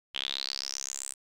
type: tone with band-pass filter sweep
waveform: sawtooth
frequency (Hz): 67.7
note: C#2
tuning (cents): -40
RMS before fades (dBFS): -36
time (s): 0.14-1.14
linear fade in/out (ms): 20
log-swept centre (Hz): 3100 to 8600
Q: 7.9
effects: none